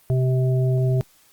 harmonic tone, 129 Hz, C3, 24 cents flat, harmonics 1 / 3 / 5, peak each -17 / -27 / -31 dBFS, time 0.1-1.01 s, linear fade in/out 0 ms, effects white hiss -56 dBFS RMS until 1.32 s + Opus 32 kbps

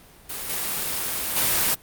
white noise with level steps, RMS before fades -32 / -27 / -21 dBFS, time 0.29-1.75 s, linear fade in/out 10 ms, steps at 0.49 / 1.36 s, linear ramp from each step 5 ms, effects pink hiss -50 dBFS RMS until 1.82 s + Opus 32 kbps

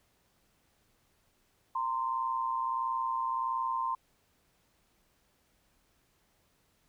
sine tone pair together, 921.5 / 1043 Hz, A#5 / C6, -20 / -6 cents, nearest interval major second, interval 214 cents, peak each -34 / -31 dBFS, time 1.75-3.95 s, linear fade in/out 5 ms, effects pink hiss -71 dBFS RMS until 6.88 s

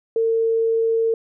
sine tone, 453.1 Hz, A#4, 49 cents flat, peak -16 dBFS, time 0.16-1.14 s, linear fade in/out 2 ms, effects none

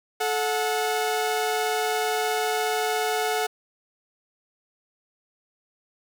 sawtooth tone pair together, 434.6 / 730 Hz, A4 / F#5, -21 / -24 cents, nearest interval major sixth, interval 897 cents, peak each -22 dBFS, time 0.2-3.47 s, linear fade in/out 10 ms, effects none

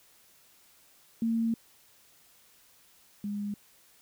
sine tone pair in turn, 228 / 204.8 Hz, A#3 / G#3, -38 / -24 cents, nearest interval major second, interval 186 cents, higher first, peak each -25 / -31 dBFS, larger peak first, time 1.22-1.54 / 3.24-3.54 s, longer first, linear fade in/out 2 ms, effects white hiss -61 dBFS RMS until 4.01 s

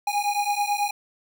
square beating tone pair, 816 / 825.2 Hz, G#5 / G#5, -31 / -11 cents, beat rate 9.2 Hz, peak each -26 dBFS, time 0.07-0.91 s, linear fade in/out 5 ms, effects none

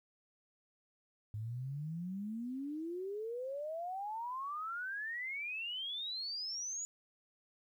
sine exponential sweep, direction up, 103.83 to 6930 Hz, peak -38 dBFS, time 1.34-6.85 s, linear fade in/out 0 ms, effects 12-bit

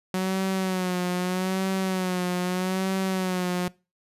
sawtooth tone with vibrato, 185 Hz, F#3, in tune, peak -20 dBFS, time 0.14-3.68 s, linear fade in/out 2 ms, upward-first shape sine, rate 0.8 Hz, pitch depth 54 cents each way, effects noise-tail reverb RT60 0.3 s tail -23 dB re dry + resampled to 32000 Hz

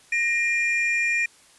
triangle tone pair together, 1861 / 2404 Hz, A#6 / D7, -3 / +40 cents, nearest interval major third, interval 443 cents, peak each -24 / -20 dBFS, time 0.12-1.26 s, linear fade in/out 5 ms, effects white hiss -54 dBFS RMS until 1.58 s + resampled to 24000 Hz

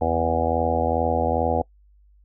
harmonic tone with a mistuned harmonic, 82.41 Hz, E2, in tune, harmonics 1 / 2 / 3 / 4 / 5 / 6 / 7 / 8 / 9 / 10, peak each -27 / -37 / -29 / -32 / -35 / -25 / -28 / -30 / -25 / -29 dBFS, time 0.01-1.62 s, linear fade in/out 5 ms, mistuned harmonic 2, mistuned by -22 cents, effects noise-tail reverb RT60 0.1 s tail -24 dB re dry + added 50 Hz sine -52 dBFS peak until 2.24 s

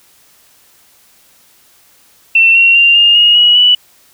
sine tone with pitch steps, 2694 / 2736 / 2779 / 2823 / 2867 / 2912 / 2958 Hz, E7 / F7 / F7 / F7 / F7 / F#7 / F#7, +37 / -36 / -9 / +18 / +45 / -28 / -1 cents, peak -4 dBFS, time 2.35-3.75 s, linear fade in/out 5 ms, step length 200 ms, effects white hiss -48 dBFS RMS until 4.13 s

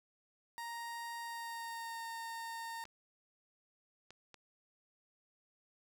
30% pulse tone with pitch glide, 934 to 916.9 Hz, A#5 to A#5, +3 to -29 cents, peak -39 dBFS, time 0.58-2.84 s, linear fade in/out 0 ms, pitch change -32 cents, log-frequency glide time 1.18-2.06 s
clicks, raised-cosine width 0.2 ms, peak -36 dBFS, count 3, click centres 2.854 / 4.106 / 4.343 s
effects none

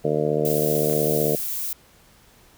harmonic tone, 75.7 Hz, D#2, 47 cents flat, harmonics 2 / 3 / 4 / 5 / 6 / 7 / 8 / 9, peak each -27 / -31 / -30 / -29 / -23 / -29 / -28 / -33 dBFS, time 0.04-1.36 s, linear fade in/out 10 ms
violet noise, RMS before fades -28 dBFS, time 0.45-1.73 s, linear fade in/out 2 ms
clicks, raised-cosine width 0.3 ms, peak -24 dBFS, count 2, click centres 0.899 / 0.931 s
effects pink hiss -54 dBFS RMS until 2.57 s

